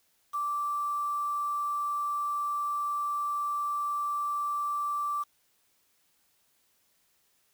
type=tone with quantisation; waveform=sine; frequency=1169 Hz; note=D6; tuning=8 cents flat; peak=-28 dBFS; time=0.33-5.24 s; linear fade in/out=20 ms; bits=8; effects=white hiss -70 dBFS RMS until 7.53 s